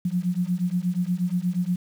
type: beating tone pair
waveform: sine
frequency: 174.61 / 183.01 Hz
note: F3 / F#3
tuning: 0 / -19 cents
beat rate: 8.4 Hz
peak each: -25 dBFS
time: 0.05-1.76 s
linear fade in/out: 5 ms
effects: 8-bit